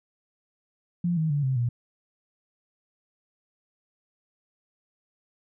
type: tone with pitch steps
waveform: sine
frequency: 173.9 / 158.55 / 144.55 / 131.79 / 120.16 Hz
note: F3 / D#3 / D3 / C3 / B2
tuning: -7 / +33 / -27 / +13 / -47 cents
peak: -22 dBFS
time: 1.04-1.69 s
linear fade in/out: 5 ms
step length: 130 ms
effects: none